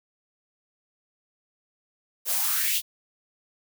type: noise with high-pass filter sweep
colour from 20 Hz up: blue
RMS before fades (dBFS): -25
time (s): 2.25-2.82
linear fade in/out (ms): 50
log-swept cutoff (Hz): 460 to 3500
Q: 4
effects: none